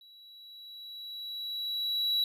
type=tone with level ramp; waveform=triangle; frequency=3911 Hz; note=B7; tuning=18 cents flat; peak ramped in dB=-52 to -23 dBFS; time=0.01-2.24 s; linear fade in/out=2 ms; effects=none